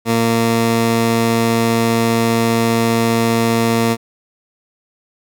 15% pulse tone pair together, 115 / 230 Hz, A#2 / A#3, -23 / -23 cents, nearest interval octave, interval 1200 cents, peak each -11 dBFS, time 0.05-3.97 s, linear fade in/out 50 ms, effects none

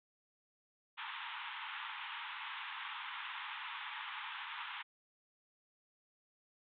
pink band-pass noise, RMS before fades -45 dBFS, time 0.97-4.83 s, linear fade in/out 20 ms, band 850 to 3600 Hz, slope 96 dB/octave, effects none

